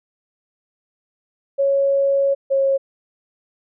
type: tone pair in turn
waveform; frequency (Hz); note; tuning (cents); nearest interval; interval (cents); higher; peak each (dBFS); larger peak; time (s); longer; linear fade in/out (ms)
sine; 553 / 544.1; C#5 / C#5; -4 / -32; unison; 28; first; -14; neither; 1.58-2.35 / 2.5-2.78; first; 20
effects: none